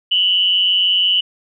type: tone with amplitude modulation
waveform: sine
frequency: 2960 Hz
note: F#7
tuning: in tune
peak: -9 dBFS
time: 0.11-1.21 s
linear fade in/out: 10 ms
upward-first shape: sine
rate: 186 Hz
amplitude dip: 65%
effects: none